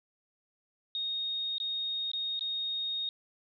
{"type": "tone with dropouts", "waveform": "sine", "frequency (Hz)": 3720, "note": "A#7", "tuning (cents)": -4, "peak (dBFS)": -31, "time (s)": [0.95, 3.09], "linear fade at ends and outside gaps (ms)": 1, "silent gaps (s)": [[1.582, 1.601], [2.116, 2.134], [2.393, 2.409]], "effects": []}